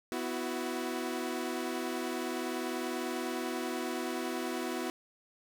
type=chord; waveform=sawtooth; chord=B suspended fourth; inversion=none; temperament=equal with one note detuned; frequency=250 / 329.6 / 370 Hz; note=B3 / E4 / F#4; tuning=+21 / 0 / 0 cents; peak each=-34 dBFS; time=0.12-4.9 s; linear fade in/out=0 ms; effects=none